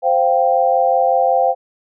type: chord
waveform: sine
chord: C suspended fourth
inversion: none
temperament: equal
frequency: 523.3 / 698.5 / 784 Hz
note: C5 / F5 / G5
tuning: 0 / 0 / 0 cents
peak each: -16 dBFS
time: 0.02-1.55 s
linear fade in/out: 50 ms
effects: none